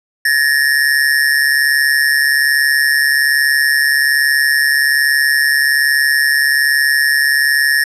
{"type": "ring-modulated tone", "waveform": "square", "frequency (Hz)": 1785, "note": "A6", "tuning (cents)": 24, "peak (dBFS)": -8, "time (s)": [0.25, 7.84], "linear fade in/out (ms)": 5, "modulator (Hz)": 70.6, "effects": ["resampled to 32000 Hz"]}